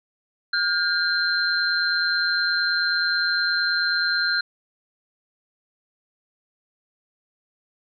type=tone cluster; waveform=sine; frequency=1425 / 1594 / 4145 Hz; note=F6 / G6 / C8; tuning=+34 / +28 / -17 cents; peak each=-24 dBFS; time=0.53-4.41 s; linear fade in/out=5 ms; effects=none